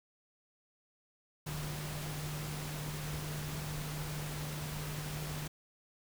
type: tone in noise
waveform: sine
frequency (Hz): 150.4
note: D3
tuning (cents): +42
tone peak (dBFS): -39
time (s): 1.46-5.48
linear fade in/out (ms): 10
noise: pink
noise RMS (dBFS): -43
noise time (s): 1.46-5.48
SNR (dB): +1
effects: none